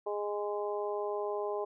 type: harmonic tone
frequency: 206.5 Hz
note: G#3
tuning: 10 cents flat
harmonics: 2 / 3 / 4 / 5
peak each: -34 / -38 / -40 / -42 dBFS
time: 0.06-1.65 s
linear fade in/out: 10 ms
effects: none

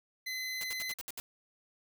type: tone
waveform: 25% pulse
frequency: 2035 Hz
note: C7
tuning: 49 cents flat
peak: -32 dBFS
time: 0.26-0.94 s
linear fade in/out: 10 ms
type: noise bursts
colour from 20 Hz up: white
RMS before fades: -41 dBFS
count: 7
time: 0.61-1.2 s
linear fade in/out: 0 ms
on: 26 ms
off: 68 ms
effects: none

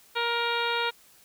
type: harmonic tone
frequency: 470.3 Hz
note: A#4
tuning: 15 cents sharp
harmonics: 1 / 2 / 3 / 4 / 5 / 6 / 7 / 8 / 9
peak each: -32 / -30 / -31 / -38 / -34 / -37 / -38 / -35 / -42 dBFS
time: 0.15-0.91 s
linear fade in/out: 20 ms
effects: white hiss -57 dBFS RMS until 1.24 s

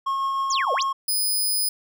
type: tone with tremolo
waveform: triangle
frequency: 1085 Hz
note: C#6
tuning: 37 cents flat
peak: -19 dBFS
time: 0.06-0.93 s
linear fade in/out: 10 ms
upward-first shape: triangle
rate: 6.5 Hz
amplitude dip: 25%
type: exponential two-way sweep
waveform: sine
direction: down then up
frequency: 7400 to 466.2 to 7400 Hz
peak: -23 dBFS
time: 0.5-0.83 s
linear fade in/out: 5 ms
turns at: 0.73 s
type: tone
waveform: 10% pulse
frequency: 5000 Hz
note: D#8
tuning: 8 cents sharp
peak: -14 dBFS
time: 1.08-1.69 s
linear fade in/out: 5 ms
effects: none

